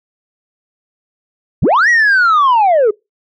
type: linear two-way sweep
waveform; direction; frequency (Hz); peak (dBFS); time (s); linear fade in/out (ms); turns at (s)
sine; up then down; 60.6 to 1947 to 396.6; -5; 1.62-2.91; 10; 1.89
effects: noise-tail reverb RT60 0.2 s tail -25 dB re dry + tanh soft clip ceiling -6 dBFS